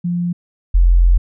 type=tone pair in turn; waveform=sine; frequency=174.61 / 43.53 Hz; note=F3 / F1; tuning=0 / -5 cents; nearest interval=2 octaves; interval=2405 cents; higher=first; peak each=-16 / -7 dBFS; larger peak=second; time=0.04-0.33 / 0.74-1.18 s; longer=second; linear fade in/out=10 ms; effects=none